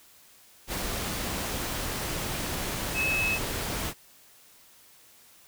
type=tone in noise; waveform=sine; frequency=2587 Hz; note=E7; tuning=33 cents flat; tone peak=-25 dBFS; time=2.94-3.39 s; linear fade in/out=50 ms; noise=pink; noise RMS=-32 dBFS; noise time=0.67-3.94 s; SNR=+4 dB; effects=white hiss -56 dBFS RMS until 5.47 s